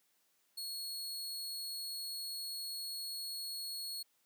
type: tone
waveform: sawtooth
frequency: 4335 Hz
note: C#8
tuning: 39 cents flat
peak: -37 dBFS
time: 0.57-4.03 s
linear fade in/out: 10 ms
effects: white hiss -75 dBFS RMS until 4.25 s + high-pass 150 Hz 12 dB/octave